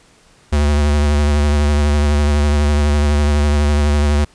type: tone with vibrato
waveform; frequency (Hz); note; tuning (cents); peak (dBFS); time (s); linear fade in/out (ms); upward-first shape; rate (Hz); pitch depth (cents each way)
square; 73.42; D2; 0; -12; 0.52-4.25; 10; triangle; 12; 40
effects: pink hiss -50 dBFS RMS until 4.34 s + resampled to 22050 Hz